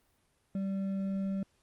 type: tone with hard clipping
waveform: triangle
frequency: 194.3 Hz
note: G3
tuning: 15 cents flat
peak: -32 dBFS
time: 0.55-1.43 s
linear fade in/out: 2 ms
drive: 8 dB
effects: pink hiss -72 dBFS RMS until 1.62 s + Opus 32 kbps